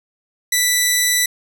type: tone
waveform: 10% pulse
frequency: 1975.5 Hz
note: B6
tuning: in tune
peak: -5 dBFS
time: 0.52-1.26 s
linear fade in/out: 5 ms
effects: none